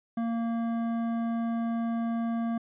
triangle tone with hard clipping, 230.6 Hz, A#3, 19 cents flat, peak -29 dBFS, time 0.17-2.58 s, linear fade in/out 5 ms, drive 15 dB, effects resampled to 8000 Hz

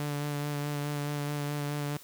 sawtooth tone with vibrato, 145.8 Hz, D3, 12 cents flat, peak -27 dBFS, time 0-1.97 s, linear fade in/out 0 ms, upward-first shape sine, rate 4.7 Hz, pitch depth 18 cents each way, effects white hiss -52 dBFS RMS until 2.03 s

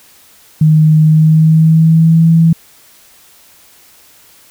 sine tone with pitch glide, 155.56 to 164.33 Hz, D#3 to E3, 0 to -5 cents, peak -4 dBFS, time 0.61-2.53 s, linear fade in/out 5 ms, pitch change +95 cents, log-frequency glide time 1.03-2.28 s, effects white hiss -44 dBFS RMS until 4.5 s

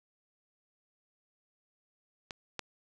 clicks, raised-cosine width 0.2 ms, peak -22 / -18 dBFS, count 2, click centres 2.308 / 2.593 s, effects none

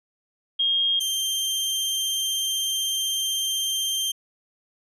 sine / sawtooth tone pair in turn, 3239 / 3158 Hz, G#7 / G7, -44 / +12 cents, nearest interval unison, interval 44 cents, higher first, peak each -19 / -20 dBFS, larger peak first, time 0.59-1 / 1-4.12 s, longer second, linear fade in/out 10 ms, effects resampled to 32000 Hz

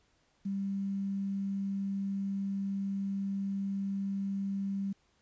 sine tone with quantisation, 196.7 Hz, G3, 6 cents sharp, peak -31 dBFS, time 0.45-4.93 s, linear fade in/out 10 ms, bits 10, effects pink hiss -71 dBFS RMS until 5.21 s + resampled to 16000 Hz

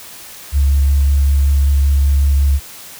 sine tone with vibrato, 70 Hz, C#2, 18 cents sharp, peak -8 dBFS, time 0.52-2.6 s, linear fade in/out 50 ms, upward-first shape sine, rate 5.3 Hz, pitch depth 12 cents each way, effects tanh soft clip ceiling -5 dBFS + white hiss -35 dBFS RMS until 2.99 s

